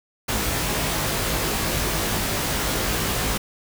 pink noise with comb filter, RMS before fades -24 dBFS, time 0.28-3.38 s, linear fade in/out 10 ms, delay 19 ms, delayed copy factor +0.95, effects none

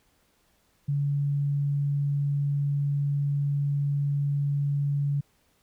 sine tone, 142.5 Hz, C#3, 48 cents sharp, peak -23 dBFS, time 0.88-5.21 s, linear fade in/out 10 ms, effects pink hiss -67 dBFS RMS until 5.62 s

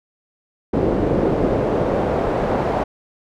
brown noise with band-pass filter sweep, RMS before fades -19 dBFS, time 0.73-2.84 s, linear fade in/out 10 ms, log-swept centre 390 to 700 Hz, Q 1.4, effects none

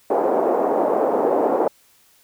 white band-pass noise, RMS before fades -19 dBFS, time 0.1-1.68 s, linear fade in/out 5 ms, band 300 to 740 Hz, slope 24 dB/octave, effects white hiss -56 dBFS RMS until 2.23 s

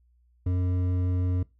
triangle tone with hard clipping, 90.6 Hz, F#2, 36 cents flat, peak -25 dBFS, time 0.46-1.43 s, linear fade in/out 5 ms, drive 13 dB, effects noise-tail reverb RT60 0.2 s tail -20 dB re dry + added 60 Hz sine -60 dBFS peak until 1.59 s

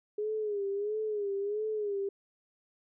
sine tone with vibrato, 414.2 Hz, G#4, 5 cents flat, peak -30 dBFS, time 0.18-2.09 s, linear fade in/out 5 ms, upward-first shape sine, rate 1.5 Hz, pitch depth 83 cents each way, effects none

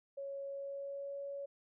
sine tone with pitch glide, 554 to 560.4 Hz, C#5 to C#5, -1 to +19 cents, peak -40 dBFS, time 0.17-1.46 s, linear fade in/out 10 ms, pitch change +20 cents, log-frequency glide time 0.45-1.18 s, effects none

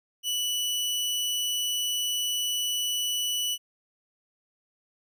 sawtooth tone, 2960 Hz, F#7, in tune, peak -23 dBFS, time 0.23-3.58 s, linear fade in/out 50 ms, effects none

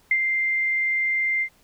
sine tone with ADSR envelope, 2093 Hz, C7, in tune, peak -15 dBFS, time 0.11-1.49 s, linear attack 3 ms, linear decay 60 ms, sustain -5 dB, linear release 72 ms, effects pink hiss -59 dBFS RMS until 1.63 s

